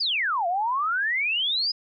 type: exponential two-way sweep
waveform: sine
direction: down then up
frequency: 5090 to 673 to 5080 Hz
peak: -22 dBFS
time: 0-1.72 s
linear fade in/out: 10 ms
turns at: 0.47 s
effects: none